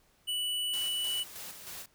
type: tone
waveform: square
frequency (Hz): 2960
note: F#7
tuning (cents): 0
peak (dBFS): -31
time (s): 0.27-1.24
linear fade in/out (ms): 20
type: noise with tremolo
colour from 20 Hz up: white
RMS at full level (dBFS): -43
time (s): 0.73-1.86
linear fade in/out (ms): 5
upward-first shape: square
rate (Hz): 3.2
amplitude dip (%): 45
effects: pink hiss -67 dBFS RMS until 1.94 s